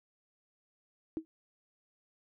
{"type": "tone with exponential decay", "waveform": "sine", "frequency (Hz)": 320, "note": "D#4", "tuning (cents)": 49, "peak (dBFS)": -28, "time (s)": [1.17, 1.25], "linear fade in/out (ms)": 0, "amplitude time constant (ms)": 17, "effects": []}